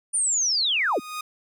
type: linear sweep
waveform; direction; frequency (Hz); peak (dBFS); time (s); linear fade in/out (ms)
sine; down; 9397 to 157.8; -20; 0.13-1; 20
type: tone with exponential growth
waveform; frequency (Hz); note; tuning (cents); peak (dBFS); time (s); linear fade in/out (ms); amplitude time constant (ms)
sawtooth; 1239; D#6; -8; -24; 0.56-1.21; 5; 140
effects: none